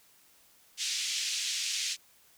white band-pass noise, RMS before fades -33 dBFS, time 0.77-1.97 s, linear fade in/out 50 ms, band 2400 to 6800 Hz, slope 24 dB/octave, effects white hiss -62 dBFS RMS until 2.37 s

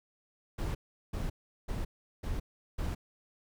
brown noise bursts, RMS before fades -34 dBFS, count 5, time 0.58-2.95 s, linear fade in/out 10 ms, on 170 ms, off 380 ms, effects none

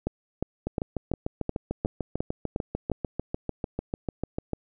two click trains, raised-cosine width 2 ms, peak -13 / -15 dBFS, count 9 / 27, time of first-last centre 0.07-2.917 / 0.67-4.533 s, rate 2.81 / 6.73 Hz, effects none

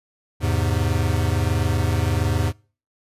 square chord, E augmented, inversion none, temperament equal, 82.41 / 103.83 / 130.81 Hz, E2 / G#2 / B#2, 0 / 0 / 0 cents, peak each -23 / -23 / -27 dBFS, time 0.4-2.53 s, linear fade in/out 50 ms, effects noise-tail reverb RT60 0.4 s tail -26 dB re dry + resampled to 32000 Hz

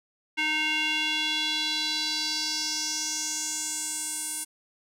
square tone with band-pass filter sweep, 308.5 Hz, D#4, 15 cents flat, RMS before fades -29 dBFS, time 0.37-4.45 s, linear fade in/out 20 ms, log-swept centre 2400 to 9600 Hz, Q 3.5, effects none

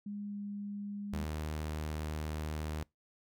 sine tone with pitch glide, 204.7 to 203.4 Hz, G#3 to G#3, -25 to -36 cents, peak -38 dBFS, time 0.06-1.24 s, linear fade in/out 5 ms, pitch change -11 cents, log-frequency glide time 0.28-0.34 s
sawtooth tone, 77 Hz, D#2, 17 cents flat, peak -32 dBFS, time 1.13-2.83 s, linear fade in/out 0 ms
effects noise-tail reverb RT60 0.2 s tail -25 dB re dry

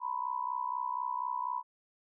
sine tone with amplitude modulation, 987.8 Hz, B5, in tune, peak -28 dBFS, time 0-1.63 s, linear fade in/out 50 ms, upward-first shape sine, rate 64.1 Hz, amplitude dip 90%, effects none

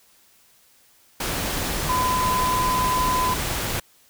sine tone in noise, 1010 Hz, B5, 39 cents sharp, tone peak -20 dBFS, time 1.89-3.34 s, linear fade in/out 5 ms, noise pink, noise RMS -26 dBFS, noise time 1.2-3.8 s, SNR +3 dB, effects white hiss -57 dBFS RMS until 4.09 s

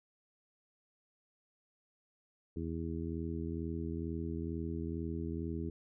harmonic tone, 82.2 Hz, E2, 4 cents flat, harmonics 1 / 2 / 3 / 4 / 5, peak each -40 / -42 / -42 / -42 / -46 dBFS, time 2.56-5.7 s, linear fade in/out 5 ms, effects none

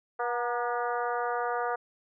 harmonic tone with a mistuned harmonic, 241.3 Hz, B3, 40 cents flat, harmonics 2 / 3 / 4 / 5 / 6 / 7 / 8, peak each -33 / -32 / -36 / -35 / -37 / -44 / -48 dBFS, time 0.19-1.76 s, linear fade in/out 10 ms, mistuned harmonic 4, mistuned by -42 cents, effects none

